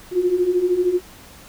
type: beating tone pair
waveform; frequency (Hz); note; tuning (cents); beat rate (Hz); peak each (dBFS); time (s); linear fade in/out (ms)
sine; 349.2 / 362.2; F4 / F#4; 0 / -37; 13; -22 / -17; 0.11-1.01; 50
effects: pink hiss -44 dBFS RMS until 1.48 s